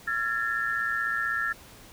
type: tone cluster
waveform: sine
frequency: 1366 / 1680 / 1796 Hz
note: F6 / G#6 / A6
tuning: -39 / +19 / +35 cents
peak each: -30 dBFS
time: 0.07-1.53 s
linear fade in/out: 10 ms
effects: pink hiss -50 dBFS RMS until 1.92 s